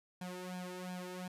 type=tone with flanger; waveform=sawtooth; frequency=181.5 Hz; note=F#3; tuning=33 cents flat; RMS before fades=-44 dBFS; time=0.21-1.28 s; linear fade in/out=5 ms; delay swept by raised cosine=1.2 to 2.3 ms; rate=2.8 Hz; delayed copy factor=+0.95; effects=resampled to 32000 Hz + 13-bit